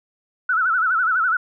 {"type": "tone with vibrato", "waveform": "sine", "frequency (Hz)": 1400, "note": "F6", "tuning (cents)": 4, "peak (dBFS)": -16, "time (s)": [0.49, 1.37], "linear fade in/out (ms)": 5, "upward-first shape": "sine", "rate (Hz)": 12, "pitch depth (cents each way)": 140, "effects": []}